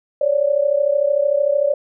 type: tone pair together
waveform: sine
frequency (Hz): 550 / 583.3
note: C#5 / D5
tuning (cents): -14 / -12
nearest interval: minor second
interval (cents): 102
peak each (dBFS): -18 / -16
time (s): 0.21-1.74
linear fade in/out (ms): 5
effects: none